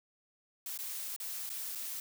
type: noise with dropouts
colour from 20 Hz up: blue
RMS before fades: -40 dBFS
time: 0.66-2 s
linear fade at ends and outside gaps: 2 ms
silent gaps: 0.776-0.788 / 1.163-1.2 / 1.493-1.5 / 1.751-1.755 s
effects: none